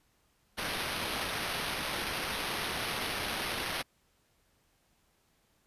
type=noise with sample-and-hold; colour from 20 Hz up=white; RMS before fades=-35 dBFS; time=0.57-3.83 s; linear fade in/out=20 ms; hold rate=7350 Hz; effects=pink hiss -71 dBFS RMS until 5.66 s + resampled to 32000 Hz